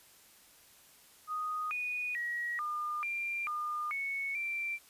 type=tone with pitch steps; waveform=sine; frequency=1243 / 2469 / 1907 / 1209 / 2380 / 1212 / 2212 / 2351 Hz; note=D#6 / D#7 / A#6 / D6 / D7 / D#6 / C#7 / D7; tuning=-2 / -14 / +39 / +50 / +22 / -46 / -4 / +1 cents; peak=-33 dBFS; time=1.27-4.79 s; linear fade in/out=50 ms; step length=440 ms; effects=white hiss -60 dBFS RMS until 4.89 s + resampled to 32000 Hz